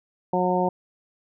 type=harmonic tone; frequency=181.4 Hz; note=F#3; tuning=34 cents flat; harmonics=1 / 2 / 3 / 4 / 5; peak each=-26 / -26 / -26 / -26 / -26 dBFS; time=0.33-0.69 s; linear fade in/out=5 ms; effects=none